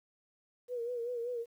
sine tone with vibrato, 479.5 Hz, A#4, 49 cents sharp, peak -34 dBFS, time 0.68-1.46 s, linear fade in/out 50 ms, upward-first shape sine, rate 5.2 Hz, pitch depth 64 cents each way, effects 11-bit

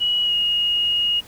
sine tone with pitch glide, 2918 to 2871 Hz, F#7 to F7, -25 to +47 cents, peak -17 dBFS, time 0-1.21 s, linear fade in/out 20 ms, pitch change -28 cents, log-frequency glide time 0.24-0.33 s, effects pink hiss -45 dBFS RMS until 1.27 s

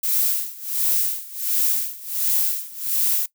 violet noise with tremolo, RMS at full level -19 dBFS, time 0.03-3.26 s, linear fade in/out 5 ms, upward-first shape sine, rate 1.4 Hz, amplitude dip 90%, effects noise-tail reverb RT60 0.1 s tail -19 dB re dry

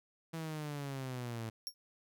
sawtooth linear sweep, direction down, 164.81 to 110 Hz, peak -35 dBFS, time 0.33-1.5 s, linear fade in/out 10 ms
sawtooth tone with exponential decay, 5540 Hz, F8, 15 cents flat, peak -31 dBFS, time 1.67-1.74 s, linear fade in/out 0 ms, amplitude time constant 15 ms
effects none

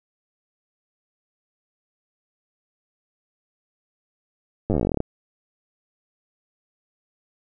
slowing click train, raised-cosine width 2 ms, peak -9 dBFS, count 18, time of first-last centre 4.7-5.004 s, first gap 9 ms, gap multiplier 1.08, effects none

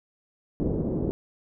white low-pass noise, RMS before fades -27 dBFS, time 0.6-1.11 s, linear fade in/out 0 ms, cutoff 410 Hz, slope 24 dB/octave, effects none

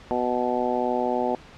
harmonic tone, 123.7 Hz, B2, 3 cents sharp, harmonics 2 / 3 / 4 / 5 / 6 / 7, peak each -29 / -29 / -29 / -29 / -29 / -29 dBFS, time 0.11-1.35 s, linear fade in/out 0 ms, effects pink hiss -47 dBFS RMS until 1.57 s + low-pass 4000 Hz 12 dB/octave

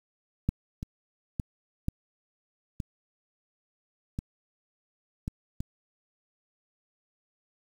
clicks, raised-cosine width 5 ms, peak -12 / -22 / -17 / -15 / -20 / -19 / -19 / -20 dBFS, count 8, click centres 0.49 / 0.829 / 1.398 / 1.884 / 2.802 / 4.189 / 5.279 / 5.605 s, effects 8-bit

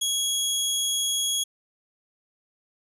20% pulse tone, 3322 Hz, G#7, in tune, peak -18 dBFS, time 0.01-1.44 s, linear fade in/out 10 ms, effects resampled to 32000 Hz

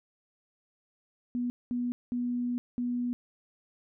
sine tone bursts at uneven times, 244 Hz, B3, 21 cents flat, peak -28 dBFS, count 4, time 1.35-1.5 / 1.71-1.92 / 2.12-2.58 / 2.78-3.13 s, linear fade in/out 0 ms, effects none

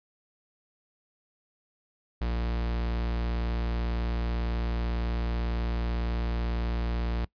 45% pulse tone, 58.1 Hz, A#1, 5 cents flat, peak -27 dBFS, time 2.21-7.25 s, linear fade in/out 5 ms, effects noise-tail reverb RT60 0.1 s tail -21 dB re dry + resampled to 11025 Hz

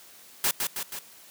white noise with echo, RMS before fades -24 dBFS, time 0.44-0.51 s, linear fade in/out 2 ms, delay 160 ms, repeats 3, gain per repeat -4 dB, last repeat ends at 0.99 s, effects white hiss -51 dBFS RMS until 1.3 s + high-pass 150 Hz 12 dB/octave

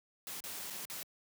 white noise with dropouts, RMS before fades -43 dBFS, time 0.27-1.03 s, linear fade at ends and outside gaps 1 ms, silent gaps 0.404-0.439 / 0.701-0.705 / 0.853-0.899 s, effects high-pass 100 Hz 12 dB/octave

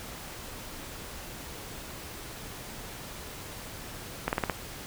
slowing click train, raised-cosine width 0.5 ms, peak -11 dBFS, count 5, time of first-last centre 4.28-4.498 s, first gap 49 ms, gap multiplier 1.07, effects pink hiss -42 dBFS RMS until 4.86 s

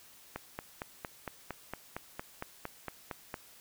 click train, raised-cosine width 0.5 ms, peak -22 dBFS, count 14, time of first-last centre 0.36-3.342 s, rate 4.36 Hz, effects white hiss -57 dBFS RMS until 3.6 s

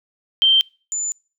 sine tone pair in turn, 3136 / 7040 Hz, G7 / A8, 0 / 0 cents, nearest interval octave + major second, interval 1400 cents, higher second, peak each -11 / -21 dBFS, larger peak first, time 0.42-0.61 / 0.92-1.12 s, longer second, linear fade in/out 0 ms, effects noise-tail reverb RT60 0.4 s tail -26 dB re dry

